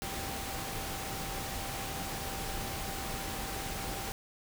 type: tone in noise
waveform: sine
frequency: 782 Hz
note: G5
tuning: 4 cents flat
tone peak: -44 dBFS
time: 0.02-4.12 s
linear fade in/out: 0 ms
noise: pink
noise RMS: -38 dBFS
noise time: 0.02-4.12 s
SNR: -9 dB
effects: none